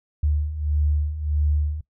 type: beating tone pair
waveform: sine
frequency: 73.42 / 75.02 Hz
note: D2 / D2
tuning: 0 / +37 cents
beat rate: 1.6 Hz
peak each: -26 / -21 dBFS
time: 0.23-1.81 s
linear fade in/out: 5 ms
effects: noise-tail reverb RT60 0.1 s tail -20 dB re dry